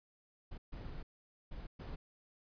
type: noise bursts at uneven times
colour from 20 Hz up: brown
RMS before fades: -45 dBFS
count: 4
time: 0.51-0.58 / 0.72-1.03 / 1.51-1.67 / 1.79-1.96 s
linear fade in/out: 10 ms
effects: resampled to 11025 Hz